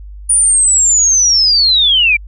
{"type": "linear sweep", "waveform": "sine", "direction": "down", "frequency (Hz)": [9560, 2290], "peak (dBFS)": -7, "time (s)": [0.29, 2.17], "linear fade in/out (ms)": 10, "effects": ["added 50 Hz sine -28 dBFS peak until 2.27 s"]}